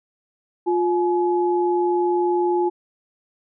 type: tone pair together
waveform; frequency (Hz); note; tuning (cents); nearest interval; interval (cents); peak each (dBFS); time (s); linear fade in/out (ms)
sine; 353.2 / 848.3; F4 / G#5; +20 / +36; octave + minor third; 1516; -18 / -23; 0.66-2.7; 20
effects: none